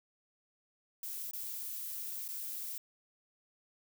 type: noise with dropouts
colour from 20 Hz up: violet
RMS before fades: -41 dBFS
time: 1.03-2.78 s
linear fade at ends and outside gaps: 2 ms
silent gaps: 1.311-1.333 / 2.28-2.287 s
effects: none